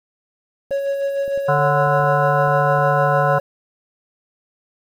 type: clicks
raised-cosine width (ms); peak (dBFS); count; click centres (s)
2; -25; 9; 0.708 / 1.279 / 1.376 / 1.587 / 1.872 / 2.001 / 2.041 / 2.478 / 2.789
type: tone with tremolo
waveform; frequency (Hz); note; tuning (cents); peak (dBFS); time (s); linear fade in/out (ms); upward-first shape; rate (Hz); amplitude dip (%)
triangle; 555; C#5; +2; -15; 0.71-3.4; 2; sine; 6.6; 40
type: harmonic tone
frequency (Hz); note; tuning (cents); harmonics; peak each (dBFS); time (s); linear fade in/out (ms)
146.83; D3; 0; 1 / 3 / 5 / 7 / 9 / 10; -20 / -26 / -20 / -21 / -25 / -24; 1.48-3.39; 10
effects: 8-bit